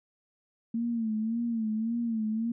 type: tone with vibrato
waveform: sine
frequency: 225.9 Hz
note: A3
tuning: 46 cents sharp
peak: -27 dBFS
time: 0.74-2.52 s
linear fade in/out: 5 ms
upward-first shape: sine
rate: 1.8 Hz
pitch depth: 80 cents each way
effects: none